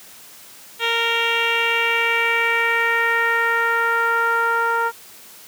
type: tone with low-pass filter sweep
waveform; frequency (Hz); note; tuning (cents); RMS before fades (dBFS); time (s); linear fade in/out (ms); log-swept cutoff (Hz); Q
10% pulse; 462.9; A#4; -12; -19; 0.79-4.92; 50; 3500 to 1200; 3
effects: white hiss -43 dBFS RMS until 5.47 s + high-pass 100 Hz 12 dB/octave